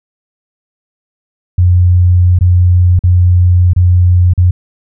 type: tone with dropouts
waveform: sine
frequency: 89.4 Hz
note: F2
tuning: 41 cents sharp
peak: -4 dBFS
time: 1.58-4.51 s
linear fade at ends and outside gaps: 5 ms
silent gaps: 2.389-2.409 / 2.992-3.037 / 3.734-3.762 / 4.336-4.377 s
effects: none